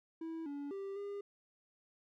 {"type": "tone with pitch steps", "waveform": "triangle", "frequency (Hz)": [326.1, 285.2, 392.8, 403.8], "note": ["E4", "C#4", "G4", "G#4"], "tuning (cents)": [-19, 49, 4, -49], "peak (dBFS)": -38, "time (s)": [0.21, 1.21], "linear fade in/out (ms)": 5, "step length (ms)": 250, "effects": []}